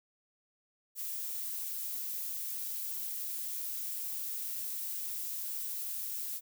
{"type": "noise", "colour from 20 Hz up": "violet", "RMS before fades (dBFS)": -38, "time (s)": [0.95, 6.41], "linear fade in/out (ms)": 50, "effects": []}